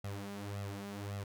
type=tone with flanger; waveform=sawtooth; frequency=100.6 Hz; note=G2; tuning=45 cents sharp; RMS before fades=-42 dBFS; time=0.04-1.24 s; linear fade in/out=5 ms; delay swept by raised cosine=1.5 to 4.9 ms; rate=1.8 Hz; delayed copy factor=+0.75; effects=none